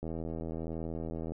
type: click train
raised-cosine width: 2 ms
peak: -25 dBFS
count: 106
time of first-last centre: 0.03-1.32 s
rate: 81.4 Hz
effects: none